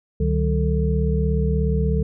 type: tone cluster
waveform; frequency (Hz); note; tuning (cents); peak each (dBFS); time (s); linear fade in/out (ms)
sine; 69.9 / 152.3 / 189 / 443.6; C#2 / D#3 / F#3 / A4; +15 / -37 / +37 / +14; -20 / -23 / -25 / -26; 0.2-2.03; 5
effects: none